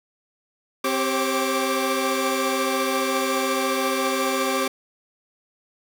sawtooth tone cluster, 262.3 / 391.2 / 539 / 1168 Hz, C4 / G4 / C#5 / D6, +4 / -4 / -49 / -10 cents, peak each -23 dBFS, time 0.84-4.68 s, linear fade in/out 5 ms, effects none

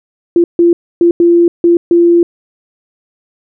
sine tone bursts at uneven times, 343.3 Hz, F4, 30 cents flat, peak -4 dBFS, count 6, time 0.36-0.44 / 0.59-0.73 / 1.01-1.11 / 1.2-1.48 / 1.64-1.77 / 1.91-2.23 s, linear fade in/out 2 ms, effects none

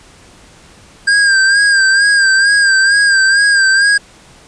square tone with vibrato, 1600 Hz, G6, 35 cents sharp, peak -8 dBFS, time 1.07-3.98 s, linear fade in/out 10 ms, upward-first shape sine, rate 2.2 Hz, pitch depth 51 cents each way, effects pink hiss -42 dBFS RMS until 4.47 s + resampled to 22050 Hz

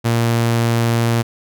sawtooth tone, 116.54 Hz, A#2, in tune, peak -10 dBFS, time 0.04-1.23 s, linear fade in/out 20 ms, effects none

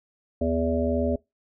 harmonic tone with a mistuned harmonic, 82.41 Hz, E2, in tune, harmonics 1 / 3 / 5 / 7 / 8, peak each -28 / -26 / -30 / -27 / -32 dBFS, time 0.41-1.16 s, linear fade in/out 5 ms, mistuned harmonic 1, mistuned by -110 cents, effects noise-tail reverb RT60 0.2 s tail -23 dB re dry

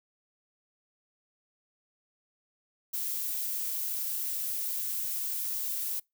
violet noise, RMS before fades -33 dBFS, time 2.93-6 s, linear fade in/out 10 ms, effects noise-tail reverb RT60 0.2 s tail -26 dB re dry

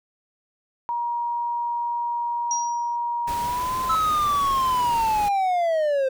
sine tone with pitch glide, 949 to 1028.9 Hz, A#5 to C6, +31 to -29 cents, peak -23 dBFS, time 0.89-3.95 s, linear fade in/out 0 ms, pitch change +140 cents, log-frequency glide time 3.41-3.77 s
sine tone with exponential decay, 5730 Hz, F8, 44 cents sharp, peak -21 dBFS, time 2.51-2.96 s, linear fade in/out 1 ms, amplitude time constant 97 ms
pink noise, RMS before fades -35 dBFS, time 3.27-5.29 s, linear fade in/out 10 ms
triangle linear sweep, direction down, 1318.5 to 518 Hz, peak -17 dBFS, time 3.89-6.09 s, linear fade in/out 10 ms
effects none

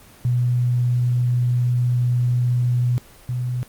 sine tone pair in turn, 122.8 / 124.16 Hz, B2 / B2, -9 / +10 cents, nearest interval unison, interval 19 cents, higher second, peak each -16 / -21 dBFS, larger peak first, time 0.25-2.98 / 3.29-3.63 s, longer first, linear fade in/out 0 ms, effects pink hiss -47 dBFS RMS until 3.68 s + Opus 24 kbps

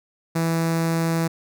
sawtooth tone with notch filter, 164.81 Hz, E3, in tune, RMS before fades -22 dBFS, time 0.35-1.28 s, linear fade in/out 10 ms, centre 3100 Hz, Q 2, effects none

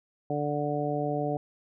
harmonic tone, 146.83 Hz, D3, in tune, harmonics 1 / 2 / 3 / 4 / 5, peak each -33 / -33 / -33 / -33 / -33 dBFS, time 0.3-1.37 s, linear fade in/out 2 ms, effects none

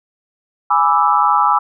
sine chord, E dominant seventh, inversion first, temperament equal, 830.6 / 987.8 / 1174.7 / 1318.5 Hz, G#5 / B5 / D6 / E6, 0 / 0 / 0 / 0 cents, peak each -16 dBFS, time 0.7-1.59 s, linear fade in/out 10 ms, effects none

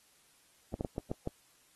clicks, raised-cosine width 2 ms, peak -21 dBFS, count 6, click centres 0.741 / 0.809 / 0.848 / 0.981 / 1.115 / 1.274 s, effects white hiss -66 dBFS RMS until 1.75 s + AAC 32 kbps

